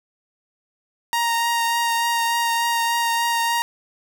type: tone with vibrato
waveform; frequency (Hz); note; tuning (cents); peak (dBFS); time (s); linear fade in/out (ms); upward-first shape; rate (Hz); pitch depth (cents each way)
sawtooth; 933; A#5; +1; -15; 1.13-3.62; 0; triangle; 3.4; 15
effects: none